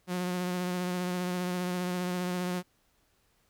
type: tone with vibrato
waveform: sawtooth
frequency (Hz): 180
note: F#3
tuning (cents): -47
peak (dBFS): -26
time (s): 0.07-2.63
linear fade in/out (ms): 50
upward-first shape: sine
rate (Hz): 15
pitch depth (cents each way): 21
effects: pink hiss -70 dBFS RMS until 3.49 s